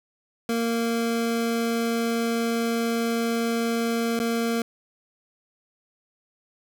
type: tone with dropouts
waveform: 25% pulse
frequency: 231.2 Hz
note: A#3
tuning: 14 cents flat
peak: -19 dBFS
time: 0.49-4.62 s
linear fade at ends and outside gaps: 2 ms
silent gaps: 4.192-4.2 s
effects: none